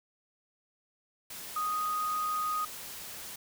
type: tone in noise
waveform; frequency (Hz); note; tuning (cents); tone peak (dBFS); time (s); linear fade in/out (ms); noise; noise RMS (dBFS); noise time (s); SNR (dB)
sine; 1244.5; D#6; 0; -29; 1.56-2.65; 5; white; -43; 1.3-3.36; +11
effects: none